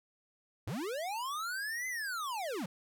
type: linear two-way sweep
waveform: square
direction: up then down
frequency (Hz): 81.2 to 2064 to 153.2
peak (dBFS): -36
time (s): 0.67-2.66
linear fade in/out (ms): 5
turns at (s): 1.88
effects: none